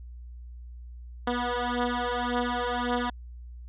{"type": "beating tone pair", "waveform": "10% pulse", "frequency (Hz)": [242.8, 244.6], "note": ["B3", "B3"], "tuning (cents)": [-29, -16], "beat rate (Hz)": 1.8, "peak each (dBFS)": -21, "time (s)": [1.27, 3.1], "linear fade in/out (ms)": 5, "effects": ["added 60 Hz sine -40 dBFS peak until 3.68 s", "resampled to 8000 Hz"]}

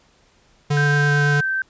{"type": "tone with vibrato", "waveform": "square", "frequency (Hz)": 145.4, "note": "D3", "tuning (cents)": -17, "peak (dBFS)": -17, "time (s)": [0.7, 1.41], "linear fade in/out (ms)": 10, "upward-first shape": "triangle", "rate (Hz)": 8.9, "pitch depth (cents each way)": 9}
{"type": "tone with pitch glide", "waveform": "sine", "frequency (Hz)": [1570, 1553.8], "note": ["G6", "G6"], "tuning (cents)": [2, -16], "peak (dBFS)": -19, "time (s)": [0.77, 1.62], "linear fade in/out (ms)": 2, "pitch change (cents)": -18, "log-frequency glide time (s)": [1.01, 1.22]}
{"effects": ["pink hiss -57 dBFS RMS until 1.69 s", "resampled to 16000 Hz"]}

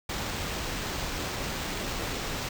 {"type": "noise with sample-and-hold", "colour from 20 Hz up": "pink", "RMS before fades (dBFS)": -33, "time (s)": [0.09, 2.49], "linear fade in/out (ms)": 5, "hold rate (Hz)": 11025, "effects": []}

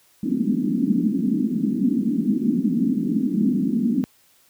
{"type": "band-pass noise", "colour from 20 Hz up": "white", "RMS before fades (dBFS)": -21, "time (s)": [0.23, 4.04], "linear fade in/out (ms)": 0, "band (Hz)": [190, 280], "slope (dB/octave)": 48, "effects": ["white hiss -58 dBFS RMS until 4.49 s", "high-pass 60 Hz 12 dB/octave"]}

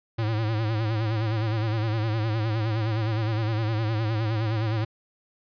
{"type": "tone with vibrato", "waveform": "square", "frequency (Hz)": 110, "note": "A2", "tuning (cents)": 0, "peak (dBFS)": -24, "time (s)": [0.18, 4.85], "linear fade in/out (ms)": 10, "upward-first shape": "sine", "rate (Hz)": 9.7, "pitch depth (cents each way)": 79, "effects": ["resampled to 11025 Hz"]}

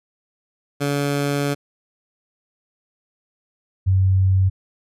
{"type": "tone pair in turn", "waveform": ["15% pulse", "sine"], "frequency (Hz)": [142.7, 94.83], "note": ["D3", "F#2"], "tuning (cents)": [-49, 43], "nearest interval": "perfect fifth", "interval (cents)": 708, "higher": "first", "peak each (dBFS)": -13, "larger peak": "neither", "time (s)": [[0.8, 1.55], [3.86, 4.5]], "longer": "first", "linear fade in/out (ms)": 20, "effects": ["resampled to 32000 Hz"]}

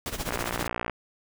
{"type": "noise with tremolo", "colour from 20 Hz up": "pink", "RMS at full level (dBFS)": -30, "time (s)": [0.06, 0.67], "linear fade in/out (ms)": 0, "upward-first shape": "sine", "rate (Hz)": 15, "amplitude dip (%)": 80}
{"type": "click train", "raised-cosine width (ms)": 0.5, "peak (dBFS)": -14, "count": 37, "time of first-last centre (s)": [0.29, 0.897], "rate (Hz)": 59.3}
{"effects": []}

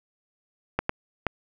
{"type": "clicks", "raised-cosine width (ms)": 0.5, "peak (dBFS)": -8, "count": 3, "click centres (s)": [0.79, 0.894, 1.267], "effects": []}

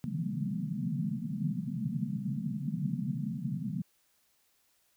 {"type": "band-pass noise", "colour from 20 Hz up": "pink", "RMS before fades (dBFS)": -34, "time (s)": [0.04, 3.82], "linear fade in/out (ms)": 0, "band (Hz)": [130, 240], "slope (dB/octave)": 96, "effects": ["white hiss -71 dBFS RMS until 4.96 s"]}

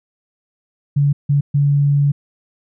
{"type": "tone bursts at uneven times", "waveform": "sine", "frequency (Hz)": 142.8, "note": "D3", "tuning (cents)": -48, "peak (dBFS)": -11, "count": 3, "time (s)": [[0.96, 1.13], [1.29, 1.41], [1.54, 2.12]], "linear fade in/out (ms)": 10, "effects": []}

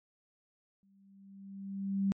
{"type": "tone with exponential growth", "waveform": "sine", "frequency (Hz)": 196, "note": "G3", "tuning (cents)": 0, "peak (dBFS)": -25, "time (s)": [0.83, 2.12], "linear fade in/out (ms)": 0, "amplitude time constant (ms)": 280, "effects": ["MP3 32 kbps"]}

